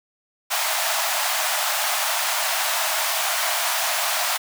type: high-pass noise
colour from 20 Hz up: pink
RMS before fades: -23 dBFS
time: 0.5-4.38 s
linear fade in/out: 20 ms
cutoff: 610 Hz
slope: 96 dB/octave
effects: none